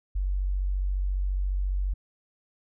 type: tone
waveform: sine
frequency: 47.25 Hz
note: F#1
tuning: 37 cents sharp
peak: -24 dBFS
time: 0.15-1.94 s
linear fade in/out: 10 ms
effects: none